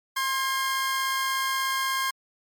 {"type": "tone pair together", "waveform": "sawtooth", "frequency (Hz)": [1060, 1618.3], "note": ["C6", "G#6"], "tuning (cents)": [22, -45], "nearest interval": "perfect fifth", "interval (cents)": 733, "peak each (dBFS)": [-22, -26], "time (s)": [0.16, 2.11], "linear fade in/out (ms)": 10, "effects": ["MP3 96 kbps"]}